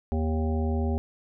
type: harmonic tone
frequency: 79 Hz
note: D#2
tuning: 27 cents sharp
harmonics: 1 / 3 / 5 / 7 / 9 / 10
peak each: -25 / -30 / -34 / -39 / -41 / -40 dBFS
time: 0.12-0.98 s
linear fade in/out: 0 ms
effects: none